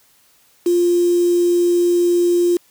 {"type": "tone with quantisation", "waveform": "sine", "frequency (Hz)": 349.2, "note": "F4", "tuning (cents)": 0, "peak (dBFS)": -12, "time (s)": [0.66, 2.57], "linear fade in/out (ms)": 5, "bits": 5, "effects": ["white hiss -55 dBFS RMS until 2.7 s"]}